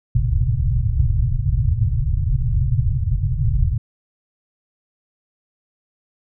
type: low-pass noise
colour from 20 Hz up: white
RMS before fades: -18 dBFS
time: 0.15-3.78 s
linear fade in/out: 5 ms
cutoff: 140 Hz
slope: 96 dB/octave
effects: none